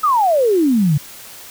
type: exponential sweep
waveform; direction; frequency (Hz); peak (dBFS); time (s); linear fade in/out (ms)
sine; down; 1300 to 136.4; -11; 0.03-0.98; 10
effects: white hiss -37 dBFS RMS until 1.5 s